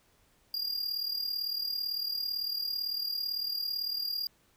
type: tone with amplitude modulation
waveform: square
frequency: 4812 Hz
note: D8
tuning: 41 cents sharp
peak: -29 dBFS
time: 0.54-4.27 s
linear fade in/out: 2 ms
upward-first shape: sine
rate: 37.9 Hz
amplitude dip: 65%
effects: pink hiss -67 dBFS RMS until 4.56 s